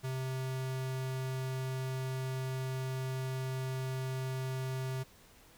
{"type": "tone", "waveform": "square", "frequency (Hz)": 130.81, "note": "C3", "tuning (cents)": 0, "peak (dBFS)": -35, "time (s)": [0.03, 5.04], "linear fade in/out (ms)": 20, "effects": ["pink hiss -60 dBFS RMS until 5.57 s"]}